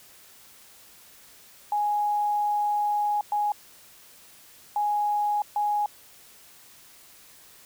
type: tone bursts at uneven times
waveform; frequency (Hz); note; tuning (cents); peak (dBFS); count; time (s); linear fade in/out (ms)
sine; 830.6; G#5; 0; -22; 4; 1.72-3.21 / 3.32-3.52 / 4.76-5.42 / 5.56-5.86; 2
effects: white hiss -52 dBFS RMS until 7.65 s